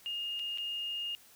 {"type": "tone with dropouts", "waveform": "sine", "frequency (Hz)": 2837, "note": "F7", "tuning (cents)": 27, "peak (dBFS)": -34, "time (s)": [0.06, 1.15], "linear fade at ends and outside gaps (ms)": 0, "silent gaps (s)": [[0.393, 0.396], [0.575, 0.583]], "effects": ["white hiss -59 dBFS RMS until 1.35 s"]}